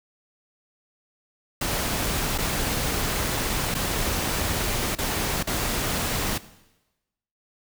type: noise with dropouts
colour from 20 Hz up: pink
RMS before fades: -26 dBFS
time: 1.61-6.38 s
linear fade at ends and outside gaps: 5 ms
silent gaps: 2.379-2.384 / 3.743-3.749 / 4.952-4.985 / 5.429-5.471 s
effects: noise-tail reverb RT60 1.0 s tail -17 dB re dry